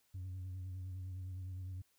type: tone with vibrato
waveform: sine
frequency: 92.4 Hz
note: F#2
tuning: 2 cents flat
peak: -39 dBFS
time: 0.14-1.82 s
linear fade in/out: 10 ms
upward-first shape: sine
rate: 9.8 Hz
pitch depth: 39 cents each way
effects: tanh soft clip ceiling -40 dBFS + white hiss -75 dBFS RMS until 1.98 s